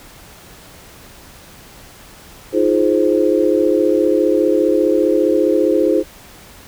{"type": "chord", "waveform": "sine", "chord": "F minor seventh", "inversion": "third", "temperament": "just", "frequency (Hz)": [314.3, 349.2, 419.1, 523.8], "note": ["Eb4", "F4", "Ab4", "C5"], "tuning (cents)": [18, 0, 16, 2], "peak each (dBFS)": -17, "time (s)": [2.52, 6.04], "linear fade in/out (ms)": 50, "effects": ["pink hiss -41 dBFS RMS until 6.67 s"]}